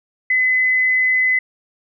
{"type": "tone", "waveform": "sine", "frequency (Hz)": 2023, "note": "B6", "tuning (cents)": 41, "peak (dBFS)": -13, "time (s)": [0.3, 1.39], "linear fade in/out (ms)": 5, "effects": []}